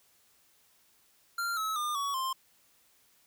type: tone with pitch steps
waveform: square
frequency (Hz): 1386 / 1293.2 / 1206.6 / 1125.8 / 1050.4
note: F6 / E6 / D6 / C#6 / C6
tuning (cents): -14 / -34 / +46 / +26 / +6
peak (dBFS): -31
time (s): 1.38-2.33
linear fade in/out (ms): 5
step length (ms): 190
effects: white hiss -66 dBFS RMS until 3.26 s